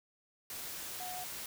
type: tone in noise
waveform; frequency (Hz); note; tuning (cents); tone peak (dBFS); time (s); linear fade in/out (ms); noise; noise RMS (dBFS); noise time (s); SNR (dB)
sine; 730; F#5; -24; -42; 1-1.24; 2; white; -43; 0.5-1.46; -2
effects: none